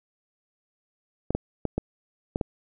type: clicks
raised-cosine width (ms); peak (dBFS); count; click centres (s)
2; -12; 6; 1.306 / 1.35 / 1.653 / 1.78 / 2.359 / 2.412
effects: none